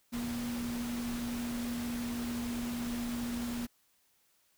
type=tone in noise; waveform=sine; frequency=238.9 Hz; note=A#3; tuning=43 cents sharp; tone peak=-34 dBFS; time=0.12-3.67 s; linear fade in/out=20 ms; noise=pink; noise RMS=-43 dBFS; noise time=0.12-3.67 s; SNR=+6 dB; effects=white hiss -71 dBFS RMS until 4.57 s